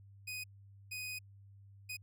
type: tone bursts at uneven times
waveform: sawtooth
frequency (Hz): 2496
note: D#7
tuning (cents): +5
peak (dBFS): -37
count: 3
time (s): 0.27-0.44 / 0.91-1.19 / 1.89-1.97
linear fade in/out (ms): 10
effects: added 99 Hz sine -55 dBFS peak until 2.02 s